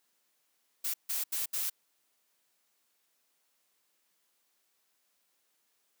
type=noise bursts at uneven times; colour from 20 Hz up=blue; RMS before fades=-33 dBFS; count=4; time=0.84-0.94 / 1.09-1.24 / 1.32-1.46 / 1.53-1.7 s; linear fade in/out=10 ms; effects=white hiss -75 dBFS RMS until 6 s + high-pass 200 Hz 12 dB/octave